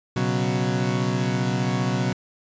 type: chord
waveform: 30% pulse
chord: B suspended second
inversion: none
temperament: equal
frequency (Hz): 123.47 / 138.59 / 185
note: B2 / C#3 / F#3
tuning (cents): 0 / 0 / 0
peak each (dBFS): -22 / -25 / -23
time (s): 0.16-2.13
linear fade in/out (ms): 5
effects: resampled to 16000 Hz